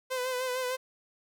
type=tone with vibrato; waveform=sawtooth; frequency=508 Hz; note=B4; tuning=49 cents sharp; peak=-26 dBFS; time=0.1-0.77 s; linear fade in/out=20 ms; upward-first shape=sine; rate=6.6 Hz; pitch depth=40 cents each way; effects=none